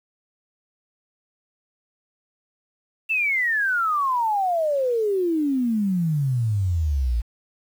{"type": "exponential sweep", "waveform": "sine", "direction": "down", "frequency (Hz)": [2705, 55], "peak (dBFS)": -19, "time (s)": [3.09, 7.22], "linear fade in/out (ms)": 20, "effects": ["8-bit"]}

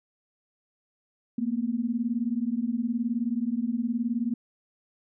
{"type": "beating tone pair", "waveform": "sine", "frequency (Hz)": [225.9, 244.9], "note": ["A3", "B3"], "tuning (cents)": [46, -14], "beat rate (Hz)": 19, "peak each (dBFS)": -28, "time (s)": [1.38, 4.34], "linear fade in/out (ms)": 5, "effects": []}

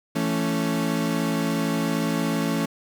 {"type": "chord", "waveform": "35% pulse", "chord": "A major", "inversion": "second", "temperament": "equal with one note detuned", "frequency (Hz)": [166.73, 220, 277.2], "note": ["E3", "A3", "C#4"], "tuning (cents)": [20, 0, 0], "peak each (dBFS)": -25, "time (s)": [0.15, 2.66], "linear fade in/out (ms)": 10, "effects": []}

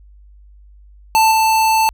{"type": "tone with level steps", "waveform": "square", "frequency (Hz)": 884, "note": "A5", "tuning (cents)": 8, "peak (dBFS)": [-10, -12], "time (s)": [1.15, 1.89], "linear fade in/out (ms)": 0, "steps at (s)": 1.31, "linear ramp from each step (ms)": 10, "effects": ["added 50 Hz sine -41 dBFS peak until 1.93 s"]}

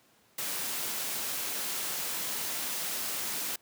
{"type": "noise", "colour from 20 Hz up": "white", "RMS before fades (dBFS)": -34, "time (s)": [0.38, 3.56], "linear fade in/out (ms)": 5, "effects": ["pink hiss -64 dBFS RMS until 3.61 s", "high-pass 150 Hz 12 dB/octave"]}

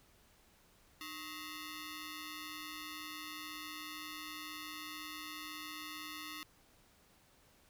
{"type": "ring-modulated tone", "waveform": "10% pulse", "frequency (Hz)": 788, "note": "G5", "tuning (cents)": 9, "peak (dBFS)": -33, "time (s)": [1.01, 6.43], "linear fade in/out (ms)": 0, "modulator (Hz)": 483, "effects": ["pink hiss -67 dBFS RMS until 7.69 s"]}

